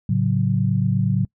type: chord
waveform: sine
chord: F# minor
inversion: first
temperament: equal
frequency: 110 / 138.59 / 185 Hz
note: A2 / C#3 / F#3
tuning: 0 / 0 / 0 cents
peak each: -21 dBFS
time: 0.09-1.25 s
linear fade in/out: 5 ms
effects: noise-tail reverb RT60 0.1 s tail -25 dB re dry